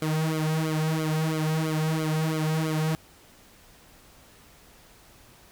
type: tone with flanger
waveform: sawtooth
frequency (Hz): 157.3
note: D#3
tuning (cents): +19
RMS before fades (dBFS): -26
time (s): 0.02-2.95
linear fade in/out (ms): 0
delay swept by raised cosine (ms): 1.1 to 3.5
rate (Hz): 3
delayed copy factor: -0.95
effects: pink hiss -54 dBFS RMS until 5.51 s